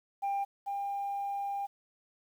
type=tone pair in turn; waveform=sine; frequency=796 / 799.8 Hz; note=G5 / G5; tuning=+26 / +35 cents; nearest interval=unison; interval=9 cents; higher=second; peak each=-27 / -31 dBFS; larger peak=first; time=0.22-0.45 / 0.66-1.67 s; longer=second; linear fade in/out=20 ms; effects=tanh soft clip ceiling -28 dBFS + 10-bit

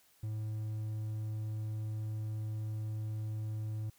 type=tone; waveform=triangle; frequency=108.2 Hz; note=A2; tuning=29 cents flat; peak=-33 dBFS; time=0.23-3.9 s; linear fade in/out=5 ms; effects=white hiss -67 dBFS RMS until 3.98 s

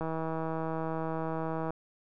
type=click train; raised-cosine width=1 ms; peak=-21 dBFS; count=274; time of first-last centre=0.01-1.706 s; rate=161 Hz; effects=none

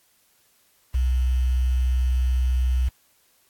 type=tone with quantisation; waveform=sine; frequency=63 Hz; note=B1; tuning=35 cents sharp; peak=-18 dBFS; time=0.94-2.89 s; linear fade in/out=10 ms; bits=7; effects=white hiss -62 dBFS RMS until 3.49 s + AAC 64 kbps

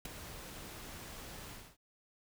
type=noise with ADSR envelope; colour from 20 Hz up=pink; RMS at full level=-37 dBFS; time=0.05-1.77 s; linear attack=4 ms; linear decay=9 ms; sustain=-11 dB; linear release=260 ms; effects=none

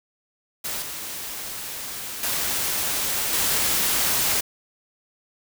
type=noise with level steps; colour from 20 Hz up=white; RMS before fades=-29 / -33 / -25 / -22 dBFS; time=0.64-4.41 s; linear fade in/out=10 ms; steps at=0.82 / 2.23 / 3.33 s; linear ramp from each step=2 ms; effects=none

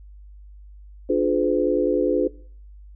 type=chord; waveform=sine; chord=D diminished seventh; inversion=none; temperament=just; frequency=293.7 / 352.4 / 422.9 / 507.5 Hz; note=D4 / F4 / Ab4 / Cb5; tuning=0 / +16 / +31 / +47 cents; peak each=-23 dBFS; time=1.09-2.28 s; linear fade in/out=10 ms; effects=noise-tail reverb RT60 0.5 s tail -20 dB re dry + added 50 Hz sine -41 dBFS peak until 2.95 s

